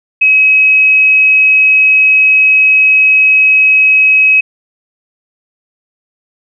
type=tone; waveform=sine; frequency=2550 Hz; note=D#7; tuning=42 cents sharp; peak=-4 dBFS; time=0.21-4.41 s; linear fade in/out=10 ms; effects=none